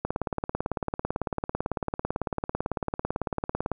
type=click train; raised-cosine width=1 ms; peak=-13 dBFS; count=67; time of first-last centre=0.05-3.717 s; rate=18 Hz; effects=none